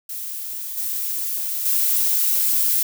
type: noise with level steps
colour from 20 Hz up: violet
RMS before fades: -30 / -25 / -19 dBFS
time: 0.09-2.83 s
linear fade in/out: 5 ms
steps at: 0.77 / 1.65 s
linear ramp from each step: 10 ms
effects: none